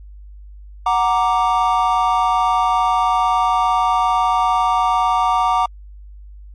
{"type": "chord", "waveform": "triangle", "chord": "Gb augmented", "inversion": "none", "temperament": "equal", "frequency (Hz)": [740, 932.3, 1174.7], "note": ["Gb5", "Bb5", "D6"], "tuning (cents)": [0, 0, 0], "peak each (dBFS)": -16, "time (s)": [0.86, 5.66], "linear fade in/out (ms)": 5, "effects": ["added 50 Hz sine -35 dBFS peak until 6.54 s", "MP3 48 kbps"]}